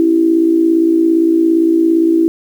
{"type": "tone with amplitude modulation", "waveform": "sine", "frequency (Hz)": 329.6, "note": "E4", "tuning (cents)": 0, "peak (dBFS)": -5, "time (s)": [0, 2.28], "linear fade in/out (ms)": 0, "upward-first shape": "sine", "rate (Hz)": 57.5, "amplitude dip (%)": 65, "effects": ["7-bit"]}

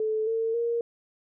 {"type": "tone with pitch steps", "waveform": "sine", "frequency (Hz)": [435.3, 451.4, 468.2], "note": ["A4", "A4", "A#4"], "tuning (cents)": [-19, 44, 8], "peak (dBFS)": -24, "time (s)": [0, 0.81], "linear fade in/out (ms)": 2, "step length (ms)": 270, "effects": []}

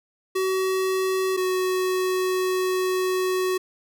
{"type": "tone pair in turn", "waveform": "square", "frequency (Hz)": [377.6, 370.9], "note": ["F#4", "F#4"], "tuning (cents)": [35, 4], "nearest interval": "unison", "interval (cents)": 31, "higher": "first", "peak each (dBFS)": -22, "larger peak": "neither", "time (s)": [[0.35, 1.37], [1.37, 3.58]], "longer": "second", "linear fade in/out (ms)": 10, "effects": []}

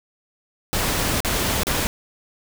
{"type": "noise with dropouts", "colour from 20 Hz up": "pink", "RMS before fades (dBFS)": -22, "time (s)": [0.73, 1.87], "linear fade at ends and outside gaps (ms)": 0, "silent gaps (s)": [[1.204, 1.248], [1.633, 1.669]], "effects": []}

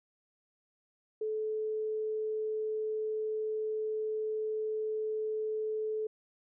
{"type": "tone", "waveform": "sine", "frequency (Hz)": 433.2, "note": "A4", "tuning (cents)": -27, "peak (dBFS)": -31, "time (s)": [1.21, 6.07], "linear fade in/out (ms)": 5, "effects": []}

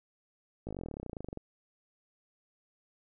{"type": "slowing click train", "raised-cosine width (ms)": 2, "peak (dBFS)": -26, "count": 25, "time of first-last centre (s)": [0.67, 1.373], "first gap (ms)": 18, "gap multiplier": 1.04, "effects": []}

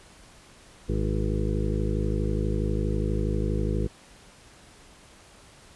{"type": "harmonic tone with a mistuned harmonic", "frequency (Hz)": 52.3, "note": "G#1", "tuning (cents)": 13, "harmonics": [1, 2, 3, 4, 6, 7, 8, 9], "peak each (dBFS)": [-27, -30, -32, -33, -35, -35, -36, -37], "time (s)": [0.88, 3.88], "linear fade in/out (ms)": 20, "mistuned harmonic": 9, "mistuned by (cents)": 50, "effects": ["pink hiss -52 dBFS RMS until 5.75 s", "resampled to 24000 Hz"]}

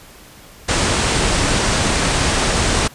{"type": "low-pass noise", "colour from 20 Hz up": "pink", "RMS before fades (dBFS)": -17, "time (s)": [0.68, 2.88], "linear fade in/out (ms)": 10, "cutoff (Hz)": 9500, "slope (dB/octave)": 96, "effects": ["pink hiss -42 dBFS RMS until 2.94 s", "resampled to 32000 Hz"]}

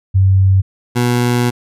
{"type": "tone pair in turn", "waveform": ["sine", "20% pulse"], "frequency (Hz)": [95.7, 121.66], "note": ["G2", "B2"], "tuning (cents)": [-41, -26], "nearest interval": "major third", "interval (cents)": 415, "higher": "second", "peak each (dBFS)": -7, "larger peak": "neither", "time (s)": [[0.14, 0.62], [0.95, 1.51]], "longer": "second", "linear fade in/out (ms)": 20, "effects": ["resampled to 32000 Hz"]}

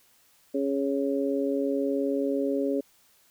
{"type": "harmonic tone", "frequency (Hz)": 138.59, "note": "C#3", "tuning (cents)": 0, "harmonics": [2, 3, 4], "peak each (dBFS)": [-27, -29, -30], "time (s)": [0.54, 2.81], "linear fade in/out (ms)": 10, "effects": ["white hiss -62 dBFS RMS until 3.3 s"]}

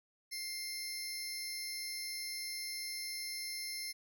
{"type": "tone pair together", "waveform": "25% pulse", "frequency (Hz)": [2111, 5319], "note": ["C7", "E8"], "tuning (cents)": [15, 15], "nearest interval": "octave + major third", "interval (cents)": 1600, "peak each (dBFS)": [-39, -37], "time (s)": [0.31, 3.93], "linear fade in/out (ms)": 20, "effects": []}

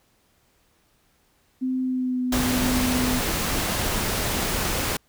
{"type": "tone with pitch glide", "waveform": "sine", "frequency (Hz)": [257.9, 251.3], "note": ["C4", "B3"], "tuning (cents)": [-25, 30], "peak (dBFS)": -22, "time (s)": [1.61, 3.2], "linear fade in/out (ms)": 20, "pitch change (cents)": -45, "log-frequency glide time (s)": [1.82, 2.24]}
{"type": "noise", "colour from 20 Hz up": "pink", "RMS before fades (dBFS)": -25, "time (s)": [2.32, 4.97], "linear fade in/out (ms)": 5}
{"effects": ["pink hiss -64 dBFS RMS until 5.08 s"]}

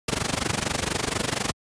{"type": "noise with amplitude modulation", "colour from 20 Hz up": "pink", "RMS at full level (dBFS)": -22, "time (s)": [0.08, 1.52], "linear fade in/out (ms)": 5, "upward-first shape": "sine", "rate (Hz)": 24.2, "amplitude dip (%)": 90, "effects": ["high-pass 80 Hz 12 dB/octave", "resampled to 22050 Hz"]}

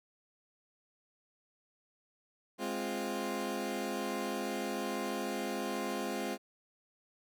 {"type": "chord", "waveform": "20% pulse", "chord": "F minor", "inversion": "first", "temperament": "equal", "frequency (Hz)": [207.7, 261.6, 349.2], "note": ["Ab3", "C4", "F4"], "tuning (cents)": [0, 0, 0], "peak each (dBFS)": -34, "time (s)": [2.58, 6.38], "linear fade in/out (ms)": 50, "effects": []}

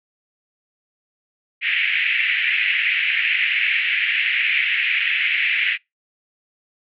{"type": "band-pass noise", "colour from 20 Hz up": "pink", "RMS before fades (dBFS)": -20, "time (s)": [1.61, 5.78], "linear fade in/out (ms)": 50, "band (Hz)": [1900, 2800], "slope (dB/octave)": 48, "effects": ["noise-tail reverb RT60 0.2 s tail -26 dB re dry"]}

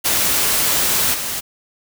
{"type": "noise with level steps", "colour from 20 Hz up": "white", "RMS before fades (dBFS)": [-17, -24], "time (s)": [0.04, 1.41], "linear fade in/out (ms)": 20, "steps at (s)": 1.13, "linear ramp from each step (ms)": 20, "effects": []}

